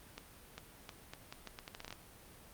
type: accelerating click train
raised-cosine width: 0.2 ms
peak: -27 dBFS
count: 14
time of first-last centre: 0.18-1.926 s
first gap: 400 ms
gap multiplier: 0.78
effects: pink hiss -57 dBFS RMS until 2.53 s + Opus 32 kbps